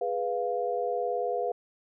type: chord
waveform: sine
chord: F diminished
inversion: first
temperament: equal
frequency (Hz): 415.3 / 493.9 / 698.5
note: Ab4 / Cb5 / F5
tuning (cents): 0 / 0 / 0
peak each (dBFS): -33 / -30 / -31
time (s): 0.01-1.52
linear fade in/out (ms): 5
effects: none